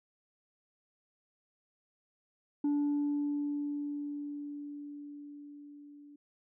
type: tone with level ramp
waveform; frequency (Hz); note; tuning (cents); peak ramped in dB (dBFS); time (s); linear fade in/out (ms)
sine; 290.2; D4; -21; -24 to -51; 2.64-6.16; 5
effects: tanh soft clip ceiling -26 dBFS